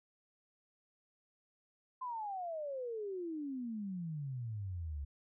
sine exponential sweep, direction down, 1039 to 68.5 Hz, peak -38 dBFS, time 2.01-5.05 s, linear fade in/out 10 ms, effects none

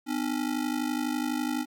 square ring-modulated tone, 277.2 Hz, C#4, in tune, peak -25 dBFS, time 0.06-1.66 s, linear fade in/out 50 ms, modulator 26 Hz, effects 11-bit

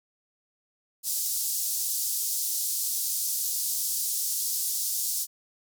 white band-pass noise, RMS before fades -29 dBFS, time 1.03-5.27 s, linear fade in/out 50 ms, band 4900 to 16000 Hz, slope 24 dB/octave, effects none

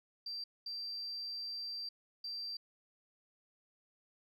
sine tone bursts at uneven times, 4699 Hz, D8, in tune, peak -38 dBFS, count 3, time 0.26-0.44 / 0.66-1.89 / 2.24-2.57 s, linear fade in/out 5 ms, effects tanh soft clip ceiling -34 dBFS + MP3 96 kbps

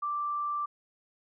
sine tone, 1174.7 Hz, D6, in tune, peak -29 dBFS, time 0.02-0.66 s, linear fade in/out 10 ms, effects none

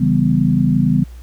sine chord, C# half-diminished seventh, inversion none, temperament equal, 138.59 / 164.81 / 196 / 246.9 Hz, C#3 / E3 / G3 / B3, 0 / 0 / 0 / 0 cents, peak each -17 dBFS, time 0-1.04 s, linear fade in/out 10 ms, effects added 60 Hz sine -32 dBFS peak until 1.22 s + pink hiss -50 dBFS RMS until 1.22 s

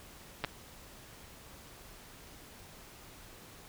clicks, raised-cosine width 0.3 ms, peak -17 dBFS, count 2, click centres 0.44 / 0.447 s, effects pink hiss -53 dBFS RMS until 3.68 s

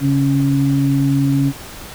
sine tone pair together, 139 / 276.6 Hz, C#3 / C#4, +5 / -4 cents, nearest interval octave, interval 1191 cents, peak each -15 dBFS, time 0-1.53 s, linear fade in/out 50 ms, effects pink hiss -34 dBFS RMS until 1.94 s

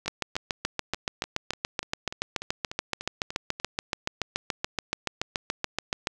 two click trains, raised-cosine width 0.2 ms, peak -9 / -18 dBFS, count 43 / 13, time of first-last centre 0.08-6.071 / 0.06-3.6 s, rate 7.01 / 3.39 Hz, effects none

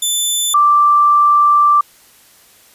15% pulse / sine tone pair in turn, 3520 / 1174.7 Hz, A7 / D6, 0 / 0 cents, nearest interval octave + perfect fifth, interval 1900 cents, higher first, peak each -7 dBFS, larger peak neither, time 0.02-0.54 / 0.54-1.81 s, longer second, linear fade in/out 5 ms, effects white hiss -47 dBFS RMS until 2.74 s + resampled to 32000 Hz

